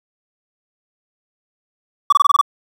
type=tone bursts; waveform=triangle; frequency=1148 Hz; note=D6; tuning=40 cents flat; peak=-5 dBFS; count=7; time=2.1-2.413 s; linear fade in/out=5 ms; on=25 ms; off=23 ms; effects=7-bit